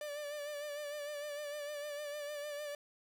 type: tone with vibrato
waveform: 45% pulse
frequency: 587.3 Hz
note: D5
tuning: in tune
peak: -40 dBFS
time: 0.01-2.75 s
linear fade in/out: 2 ms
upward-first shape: sine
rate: 6.6 Hz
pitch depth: 39 cents each way
effects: none